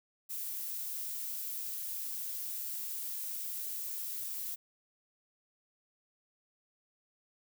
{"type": "noise", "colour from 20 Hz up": "violet", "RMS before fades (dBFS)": -39, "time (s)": [0.29, 4.56], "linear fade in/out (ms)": 20, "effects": []}